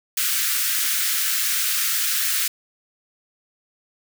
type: high-pass noise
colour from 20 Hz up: white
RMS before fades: -22 dBFS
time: 0.17-2.48 s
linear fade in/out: 5 ms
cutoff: 1300 Hz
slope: 48 dB/octave
effects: none